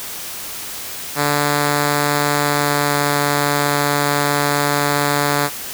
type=tone with pitch glide; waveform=5% pulse; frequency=145.7 to 144.61 Hz; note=D3 to D3; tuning=-13 to -26 cents; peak=-4 dBFS; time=1.15-5.5 s; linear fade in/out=50 ms; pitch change=-13 cents; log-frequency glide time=2.35-3.05 s; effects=white hiss -29 dBFS RMS until 5.73 s